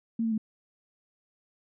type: tone with pitch steps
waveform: sine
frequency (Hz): 228 / 224.8 / 217.5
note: A#3 / A3 / A3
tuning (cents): -38 / +37 / -20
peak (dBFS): -25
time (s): 0.19-0.379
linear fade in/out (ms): 5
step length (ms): 63
effects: none

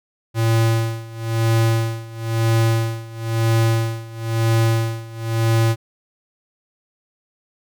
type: tone with tremolo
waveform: square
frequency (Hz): 113.6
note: A#2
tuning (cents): -44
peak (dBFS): -14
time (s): 0.34-5.76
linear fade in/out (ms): 50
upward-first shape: sine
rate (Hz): 1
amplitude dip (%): 90
effects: none

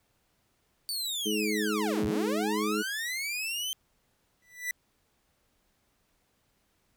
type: linear two-way sweep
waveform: sawtooth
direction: down then up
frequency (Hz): 4600 to 61.74 to 3133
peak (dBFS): -28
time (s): 0.89-3.73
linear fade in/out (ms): 0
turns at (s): 2.05
type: harmonic tone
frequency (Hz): 105.9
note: G#2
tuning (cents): +34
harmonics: 2 / 3 / 4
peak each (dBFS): -32 / -32 / -32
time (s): 1.25-2.83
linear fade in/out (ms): 20
type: tone with exponential growth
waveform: 45% pulse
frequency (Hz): 1975.5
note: B6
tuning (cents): 0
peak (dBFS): -27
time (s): 4.42-4.71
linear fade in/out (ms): 2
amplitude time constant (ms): 61
effects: pink hiss -72 dBFS RMS until 6.96 s

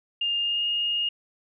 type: tone with pitch glide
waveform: sine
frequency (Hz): 2816 to 2847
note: F7 to F7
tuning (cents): +14 to +33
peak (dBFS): -23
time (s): 0.21-1.09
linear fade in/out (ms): 5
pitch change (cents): +19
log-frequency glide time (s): 0.4-0.64
effects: none

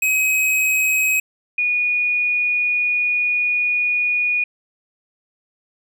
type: tone pair in turn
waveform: square / sine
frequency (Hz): 2537 / 2455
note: D#7 / D#7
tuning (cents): +33 / -24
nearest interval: minor second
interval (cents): 57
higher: first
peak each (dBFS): -16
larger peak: neither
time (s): 0.02-1.2 / 1.58-4.44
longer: second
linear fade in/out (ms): 5
effects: none

